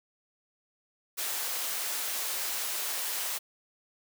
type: high-pass noise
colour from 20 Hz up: white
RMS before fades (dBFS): -33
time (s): 1.17-3.39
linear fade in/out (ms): 20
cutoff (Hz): 490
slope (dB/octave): 12
effects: none